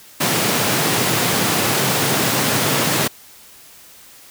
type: high-pass noise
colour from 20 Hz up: pink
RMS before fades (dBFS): -18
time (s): 0.2-3.08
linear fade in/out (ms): 10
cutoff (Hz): 110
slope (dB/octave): 48
effects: white hiss -44 dBFS RMS until 4.3 s